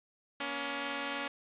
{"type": "tone pair together", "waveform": "5% pulse", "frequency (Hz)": [238.1, 281], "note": ["A#3", "C#4"], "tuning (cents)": [37, 24], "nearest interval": "minor third", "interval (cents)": 287, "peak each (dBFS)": [-30, -24], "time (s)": [0.4, 1.28], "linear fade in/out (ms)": 5, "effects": ["resampled to 8000 Hz", "10-bit"]}